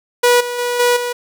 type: tone with level steps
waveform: sawtooth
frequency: 486.6 Hz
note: B4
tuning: 26 cents flat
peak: -5 / -17 / -13 / -7 / -15 dBFS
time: 0.23-1.13 s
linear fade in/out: 10 ms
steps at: 0.4 / 0.58 / 0.79 / 0.96 s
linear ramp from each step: 10 ms
effects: none